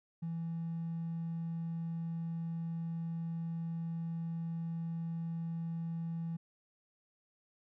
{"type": "tone with hard clipping", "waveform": "triangle", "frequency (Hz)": 166.1, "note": "E3", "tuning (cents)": 13, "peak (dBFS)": -36, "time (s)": [0.22, 6.37], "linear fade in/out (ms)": 10, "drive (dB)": 4, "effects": []}